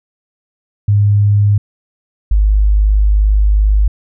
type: tone pair in turn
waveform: sine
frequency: 102.6 / 51.3 Hz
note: G#2 / G#1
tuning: -21 / -21 cents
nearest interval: octave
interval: 1200 cents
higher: first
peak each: -7 dBFS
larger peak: neither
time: 0.88-1.58 / 2.31-3.88 s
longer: second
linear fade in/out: 5 ms
effects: none